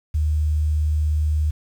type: tone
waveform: sine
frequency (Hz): 76.4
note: D#2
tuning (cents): -31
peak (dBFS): -17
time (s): 0.14-1.51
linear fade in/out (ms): 10
effects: 8-bit